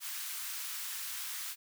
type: high-pass noise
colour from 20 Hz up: white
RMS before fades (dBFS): -40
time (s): 0-1.56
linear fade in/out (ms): 50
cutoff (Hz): 1100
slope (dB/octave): 24
effects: none